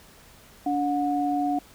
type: tone pair together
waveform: sine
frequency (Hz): 288.2 / 726.2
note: D4 / F#5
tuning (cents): -33 / -33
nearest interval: octave + major third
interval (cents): 1600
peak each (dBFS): -25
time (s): 0.66-1.59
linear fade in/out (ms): 5
effects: pink hiss -52 dBFS RMS until 1.74 s